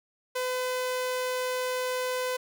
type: tone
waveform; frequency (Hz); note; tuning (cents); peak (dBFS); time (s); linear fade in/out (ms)
sawtooth; 506; B4; +42; -24; 0.35-2.37; 10
effects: none